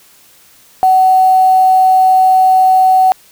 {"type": "tone with quantisation", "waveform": "sine", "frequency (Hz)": 751, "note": "F#5", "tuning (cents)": 26, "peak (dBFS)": -5, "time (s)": [0.83, 3.12], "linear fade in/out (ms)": 0, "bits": 5, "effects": ["white hiss -45 dBFS RMS until 3.31 s"]}